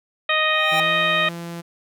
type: harmonic tone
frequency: 622.3 Hz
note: D#5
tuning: in tune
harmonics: 1 / 2 / 3 / 4 / 5 / 6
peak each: -25 / -23 / -22 / -23 / -27 / -26 dBFS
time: 0.29-1.29 s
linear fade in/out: 5 ms
type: tone with exponential growth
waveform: square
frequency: 789 Hz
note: G5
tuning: 11 cents sharp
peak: -20 dBFS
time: 0.37-0.8 s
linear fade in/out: 1 ms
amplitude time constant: 93 ms
type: tone with pitch glide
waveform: sawtooth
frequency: 164.81 to 170.03 Hz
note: E3 to F3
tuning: 0 to -46 cents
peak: -26 dBFS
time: 0.71-1.62 s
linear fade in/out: 20 ms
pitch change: +54 cents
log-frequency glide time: 0.82-0.94 s
effects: none